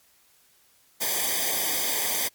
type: noise with comb filter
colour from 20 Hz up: white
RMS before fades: -26 dBFS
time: 1-2.29 s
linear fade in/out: 20 ms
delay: 0.73 ms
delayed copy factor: -0.95
effects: white hiss -61 dBFS RMS until 2.34 s + MP3 96 kbps